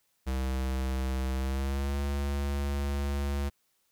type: tone with pitch glide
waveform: square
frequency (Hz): 65.41 to 70.51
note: C2 to C#2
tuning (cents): 0 to +30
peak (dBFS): -29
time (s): 0.26-3.5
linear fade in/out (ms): 20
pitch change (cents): +130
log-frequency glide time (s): 1.35-1.99
effects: white hiss -73 dBFS RMS until 3.91 s